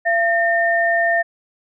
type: tone pair together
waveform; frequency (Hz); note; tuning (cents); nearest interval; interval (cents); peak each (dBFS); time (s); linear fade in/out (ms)
sine; 680 / 1815.4; F5 / A#6; -46 / -46; octave + perfect fourth; 1700; -17; 0.05-1.23; 20
effects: none